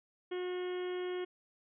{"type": "harmonic tone", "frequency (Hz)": 362.1, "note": "F#4", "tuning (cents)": -37, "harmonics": [1, 2, 3, 4, 5, 6, 7, 8, 9], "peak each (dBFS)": [-35, -50, -52, -53, -53, -53, -62, -55, -54], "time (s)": [0.31, 1.25], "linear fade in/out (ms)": 10, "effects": []}